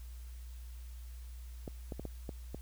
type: clicks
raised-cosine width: 2 ms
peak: -27 dBFS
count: 6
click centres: 1.678 / 1.922 / 1.996 / 2.053 / 2.292 / 2.546 s
effects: added 60 Hz sine -44 dBFS peak until 2.61 s + white hiss -62 dBFS RMS until 2.61 s